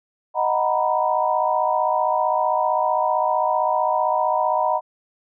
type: chord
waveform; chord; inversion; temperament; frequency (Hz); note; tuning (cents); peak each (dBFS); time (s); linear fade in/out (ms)
sine; B major seventh; first; equal; 622.3 / 740 / 932.3 / 987.8; D#5 / F#5 / A#5 / B5; 0 / 0 / 0 / 0; -23; 0.34-4.81; 50
effects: none